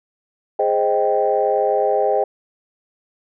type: chord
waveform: sine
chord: Ab major seventh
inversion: none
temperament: equal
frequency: 415.3 / 523.3 / 622.3 / 784 Hz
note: Ab4 / C5 / Eb5 / G5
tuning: 0 / 0 / 0 / 0 cents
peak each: -20 dBFS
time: 0.59-2.24 s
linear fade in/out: 5 ms
effects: tanh soft clip ceiling -5 dBFS